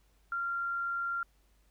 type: tone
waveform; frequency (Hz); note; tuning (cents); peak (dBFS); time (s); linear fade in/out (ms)
sine; 1384; F6; -16; -31; 0.32-1.23; 2
effects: added 50 Hz sine -65 dBFS peak until 1.7 s + pink hiss -72 dBFS RMS until 1.7 s